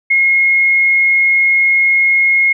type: tone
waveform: sine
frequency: 2156 Hz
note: C#7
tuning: 49 cents flat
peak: -8 dBFS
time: 0.1-2.53 s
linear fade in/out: 10 ms
effects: none